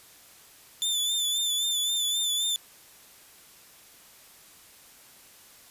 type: tone with vibrato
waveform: sawtooth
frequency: 3524 Hz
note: A7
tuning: 2 cents sharp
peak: -22 dBFS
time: 0.82-2.56 s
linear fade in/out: 0 ms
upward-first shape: sine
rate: 3.8 Hz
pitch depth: 43 cents each way
effects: white hiss -53 dBFS RMS until 5.7 s + resampled to 32000 Hz